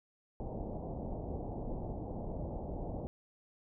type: low-pass noise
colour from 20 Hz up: pink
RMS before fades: -40 dBFS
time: 0.4-3.07 s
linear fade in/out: 0 ms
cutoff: 810 Hz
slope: 48 dB/octave
effects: none